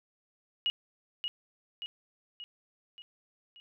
sine tone with echo, 2890 Hz, F#7, 41 cents flat, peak -26 dBFS, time 0.66-0.7 s, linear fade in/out 0 ms, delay 580 ms, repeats 5, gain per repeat -5 dB, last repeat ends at 3.6 s, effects none

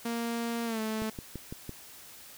sawtooth tone with pitch glide, 233.1 to 218.7 Hz, A#3 to A3, 0 to -10 cents, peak -27 dBFS, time 0.05-1.1 s, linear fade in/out 5 ms, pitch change -110 cents, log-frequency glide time 0.65-0.8 s
click train, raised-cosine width 3 ms, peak -25 dBFS, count 5, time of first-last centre 1.02-1.693 s, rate 5.94 Hz
effects white hiss -50 dBFS RMS until 2.37 s

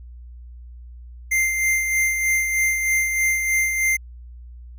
square tone with tremolo, 2093 Hz, C7, in tune, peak -17 dBFS, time 1.31-3.97 s, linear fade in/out 10 ms, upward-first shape sine, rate 3.2 Hz, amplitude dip 45%, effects added 60 Hz sine -37 dBFS peak until 4.78 s

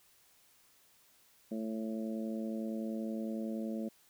harmonic tone, 110.7 Hz, A2, 11 cents sharp, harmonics 2 / 3 / 4 / 5 / 6, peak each -36 / -43 / -48 / -45 / -51 dBFS, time 1.51-3.89 s, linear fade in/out 10 ms, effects white hiss -66 dBFS RMS until 4.09 s

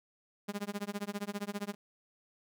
sawtooth tone with tremolo, 203.7 Hz, G#3, 33 cents flat, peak -29 dBFS, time 0.48-1.75 s, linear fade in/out 10 ms, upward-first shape sine, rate 15 Hz, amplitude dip 100%, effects none

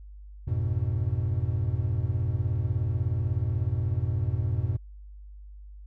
triangle chord, F diminished, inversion none, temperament equal, 87.31 / 103.83 / 123.47 Hz, F2 / Ab2 / Cb3, 0 / 0 / 0 cents, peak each -27 dBFS, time 0.47-4.77 s, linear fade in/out 10 ms, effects added 50 Hz sine -42 dBFS peak until 5.86 s

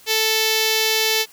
5% pulse tone with notch filter, 440 Hz, A4, in tune, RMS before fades -19 dBFS, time 0.06-1.26 s, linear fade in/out 50 ms, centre 1200 Hz, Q 0.95, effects white hiss -48 dBFS RMS until 1.32 s

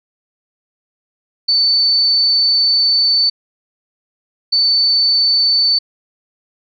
sine tone bursts at uneven times, 4516 Hz, C#8, 31 cents sharp, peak -10 dBFS, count 2, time 1.48-3.3 / 4.52-5.79 s, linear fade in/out 10 ms, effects none

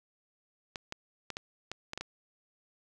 clicks, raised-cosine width 0.2 ms, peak -20 dBFS, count 8, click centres 0.758 / 0.924 / 1.303 / 1.369 / 1.716 / 1.934 / 1.976 / 2.01 s, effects none

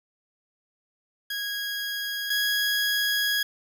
20% pulse tone pair in turn, 1648 / 1659.5 Hz, G#6 / G#6, -14 / -2 cents, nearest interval unison, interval 12 cents, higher second, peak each -24 / -18 dBFS, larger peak second, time 1.3-2.3 / 2.3-3.43 s, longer second, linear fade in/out 5 ms, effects none

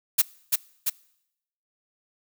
blue noise with echo, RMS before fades -18 dBFS, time 0.18-0.22 s, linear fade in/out 10 ms, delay 340 ms, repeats 2, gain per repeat -3 dB, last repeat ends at 0.9 s, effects noise-tail reverb RT60 0.8 s tail -23 dB re dry

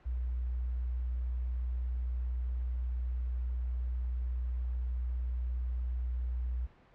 sine tone, 61.2 Hz, B1, 15 cents flat, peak -31 dBFS, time 0.05-6.67 s, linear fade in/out 20 ms, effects pink hiss -61 dBFS RMS until 6.94 s + low-pass 2000 Hz 12 dB/octave

